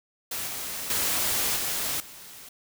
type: noise with level steps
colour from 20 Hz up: white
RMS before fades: -32 / -34 / -26 / -29 / -45 dBFS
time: 0.31-2.49 s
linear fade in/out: 5 ms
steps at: 0.47 / 0.9 / 1.56 / 2 s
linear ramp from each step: 2 ms
effects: none